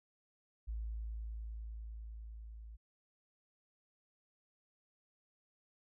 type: tone with level ramp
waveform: sine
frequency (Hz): 55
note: A1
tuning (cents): 0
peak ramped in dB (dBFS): -37 to -48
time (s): 0.67-2.77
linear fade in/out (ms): 20
effects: none